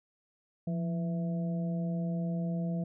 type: harmonic tone with a mistuned harmonic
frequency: 165.7 Hz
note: E3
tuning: 9 cents sharp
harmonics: 1 / 2 / 3 / 4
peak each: -30 / -46 / -45 / -43 dBFS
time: 0.67-2.84 s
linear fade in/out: 5 ms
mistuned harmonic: 1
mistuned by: +66 cents
effects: none